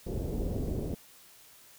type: low-pass noise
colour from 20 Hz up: pink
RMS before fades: -33 dBFS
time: 0.06-0.95 s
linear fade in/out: 10 ms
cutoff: 510 Hz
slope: 24 dB/octave
effects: white hiss -56 dBFS RMS until 1.78 s